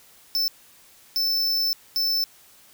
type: tone bursts at uneven times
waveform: square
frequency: 5290 Hz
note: E8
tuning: 5 cents sharp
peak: -21 dBFS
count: 3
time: 0.35-0.48 / 1.16-1.73 / 1.96-2.24 s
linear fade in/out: 0 ms
effects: white hiss -53 dBFS RMS until 2.73 s